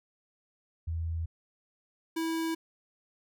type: tone pair in turn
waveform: sine / square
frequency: 82.3 / 326.3 Hz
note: E2 / E4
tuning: -2 / -18 cents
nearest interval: 2 octaves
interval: 2384 cents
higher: second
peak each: -30 / -30 dBFS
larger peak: neither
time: 0.87-1.26 / 2.16-2.55 s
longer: neither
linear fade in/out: 10 ms
effects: none